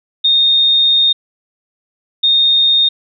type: tone pair in turn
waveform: sine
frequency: 3682 / 3682 Hz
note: A#7 / A#7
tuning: -22 / -22 cents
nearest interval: unison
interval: 0 cents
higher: neither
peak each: -8 dBFS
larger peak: neither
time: 0.24-1.13 / 2.23-2.89 s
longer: first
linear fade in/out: 10 ms
effects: none